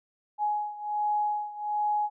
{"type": "beating tone pair", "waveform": "sine", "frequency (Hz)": [837, 838.3], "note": ["G#5", "G#5"], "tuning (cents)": [13, 16], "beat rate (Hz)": 1.3, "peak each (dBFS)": [-28, -31], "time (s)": [0.38, 2.1], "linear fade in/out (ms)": 50, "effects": []}